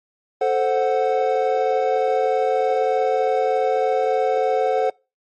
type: chord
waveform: triangle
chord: F# diminished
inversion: first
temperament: equal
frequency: 440 / 523.3 / 740 Hz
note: A4 / C5 / F#5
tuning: 0 / 0 / 0 cents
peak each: -19 dBFS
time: 0.41-4.9 s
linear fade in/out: 5 ms
effects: noise-tail reverb RT60 0.3 s tail -26 dB re dry + MP3 32 kbps